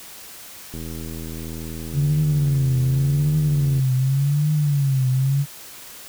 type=click train; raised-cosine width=3 ms; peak=-21 dBFS; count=248; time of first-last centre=0.74-3.793 s; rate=80.9 Hz
type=tone with vibrato; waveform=sine; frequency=140 Hz; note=C#3; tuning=18 cents sharp; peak=-16 dBFS; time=1.93-5.46 s; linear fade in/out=50 ms; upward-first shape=triangle; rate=0.87 Hz; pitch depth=160 cents each way
effects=white hiss -40 dBFS RMS until 6.08 s